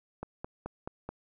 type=click train; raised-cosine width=1 ms; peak=-23 dBFS; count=5; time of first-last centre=0.23-1.09 s; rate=4.65 Hz; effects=none